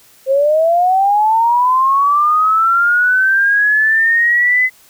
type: linear sweep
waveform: sine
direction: up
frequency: 523.3 to 2034 Hz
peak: -9 dBFS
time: 0.26-4.7 s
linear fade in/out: 50 ms
effects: white hiss -47 dBFS RMS until 4.89 s